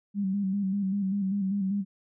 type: tone with vibrato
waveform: sine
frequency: 196.2 Hz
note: G3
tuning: 2 cents sharp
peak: -25 dBFS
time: 0.14-1.85 s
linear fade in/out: 50 ms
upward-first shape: square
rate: 5.1 Hz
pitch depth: 51 cents each way
effects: none